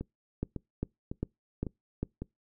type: two click trains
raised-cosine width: 3 ms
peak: -18 / -23 dBFS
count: 5 / 5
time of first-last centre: 0.43-2.03 / 0.01-2.22 s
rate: 2.5 / 1.81 Hz
effects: noise-tail reverb RT60 0.2 s tail -25 dB re dry